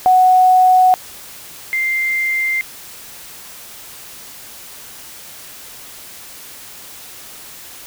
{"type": "tone pair in turn", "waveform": "sine", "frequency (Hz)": [740, 2093], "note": ["F#5", "C7"], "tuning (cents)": [0, 0], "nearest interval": "octave + tritone", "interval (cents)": 1800, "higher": "second", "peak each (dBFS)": [-7, -15], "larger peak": "first", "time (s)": [[0.06, 0.94], [1.73, 2.61]], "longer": "neither", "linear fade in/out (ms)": 0, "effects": ["white hiss -36 dBFS RMS until 7.86 s"]}